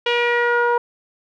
sawtooth tone with low-pass filter sweep, 478.5 Hz, A#4, 45 cents sharp, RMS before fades -18 dBFS, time 0.06-0.78 s, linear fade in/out 5 ms, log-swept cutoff 3000 to 1100 Hz, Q 3.5, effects none

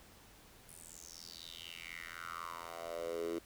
10% pulse tone with high-pass filter sweep, 84.1 Hz, E2, 35 cents sharp, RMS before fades -45 dBFS, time 0.68-3.39 s, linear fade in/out 10 ms, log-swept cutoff 10000 to 340 Hz, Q 5.3, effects pink hiss -60 dBFS RMS until 3.45 s

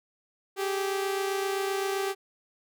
sawtooth tone pair together, 389.7 / 417.4 Hz, G4 / G#4, -10 / +9 cents, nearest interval minor second, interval 119 cents, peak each -24 / -32 dBFS, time 0.56-2.15 s, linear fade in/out 50 ms, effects none

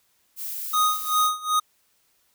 violet noise, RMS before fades -32 dBFS, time 0.36-1.31 s, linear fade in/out 50 ms
square tone with tremolo, 1244.5 Hz, D#6, in tune, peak -18 dBFS, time 0.73-1.6 s, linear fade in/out 10 ms, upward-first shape sine, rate 2.6 Hz, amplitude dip 90%
effects white hiss -66 dBFS RMS until 2.34 s

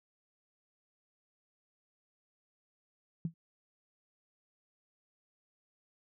sine tone with exponential decay, 164.9 Hz, E3, 1 cent sharp, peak -28 dBFS, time 3.25-3.34 s, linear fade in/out 2 ms, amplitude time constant 18 ms, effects none

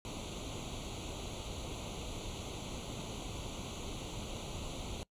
pink noise with comb filter, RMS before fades -42 dBFS, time 0.05-5.03 s, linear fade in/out 0 ms, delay 0.29 ms, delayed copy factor +0.95, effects noise-tail reverb RT60 0.1 s tail -23 dB re dry + low-pass 8000 Hz 12 dB/octave

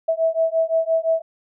sine beating tone pair, 649 / 654.8 Hz, E5 / E5, -27 / -12 cents, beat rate 5.8 Hz, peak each -20 / -20 dBFS, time 0.08-1.22 s, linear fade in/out 10 ms, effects none

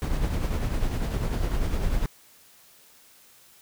brown noise with tremolo, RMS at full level -23 dBFS, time 0.02-2.06 s, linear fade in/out 0 ms, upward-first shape triangle, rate 10 Hz, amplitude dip 55%, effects white hiss -55 dBFS RMS until 3.61 s

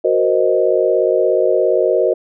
sine chord, C half-diminished seventh, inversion second, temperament equal, 370 / 466.2 / 523.3 / 622.3 Hz, Gb4 / Bb4 / C5 / Eb5, 0 / 0 / 0 / 0 cents, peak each -17 dBFS, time 0.04-2.14 s, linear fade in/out 10 ms, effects none

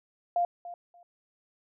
sine tone with echo, 698.5 Hz, F5, in tune, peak -23 dBFS, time 0.36-0.45 s, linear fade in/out 2 ms, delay 290 ms, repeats 2, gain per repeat -15 dB, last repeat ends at 1.03 s, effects none

